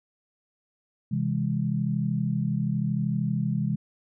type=chord; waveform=sine; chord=C augmented; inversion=none; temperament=just; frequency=130.81 / 163.52 / 204.4 Hz; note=C3 / E3 / G#3; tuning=0 / -14 / -27 cents; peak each=-28 dBFS; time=1.11-3.76 s; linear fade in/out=10 ms; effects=none